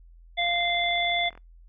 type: harmonic tone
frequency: 694 Hz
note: F5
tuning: 11 cents flat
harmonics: 1 / 3 / 5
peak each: -27 / -27 / -27 dBFS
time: 0.37-1.3 s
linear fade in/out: 20 ms
type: click train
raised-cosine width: 0.5 ms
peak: -33 dBFS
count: 42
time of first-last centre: 0.42-1.376 s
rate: 42.9 Hz
effects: noise-tail reverb RT60 0.2 s tail -26 dB re dry + added 42 Hz sine -48 dBFS peak until 1.68 s